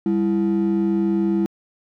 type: ring-modulated tone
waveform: triangle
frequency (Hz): 265.5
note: C4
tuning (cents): +25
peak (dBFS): -11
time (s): 0.06-1.46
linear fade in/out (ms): 0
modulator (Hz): 67.2
effects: tanh soft clip ceiling -10 dBFS